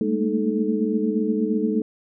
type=tone cluster; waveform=sine; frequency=205.3 / 220 / 228.5 / 308.9 / 433.9 Hz; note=G#3 / A3 / A#3 / D#4 / A4; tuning=-20 / 0 / -34 / -12 / -24 cents; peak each=-26 dBFS; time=0.01-1.82 s; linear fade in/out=2 ms; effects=none